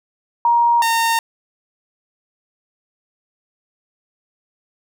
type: tone pair in turn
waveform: sine / sawtooth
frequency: 943 / 915.6 Hz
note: A#5 / A#5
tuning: +20 / -31 cents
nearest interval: minor second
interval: 51 cents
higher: first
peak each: -11 dBFS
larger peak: neither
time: 0.45-0.82 / 0.82-1.19 s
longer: neither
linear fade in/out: 2 ms
effects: none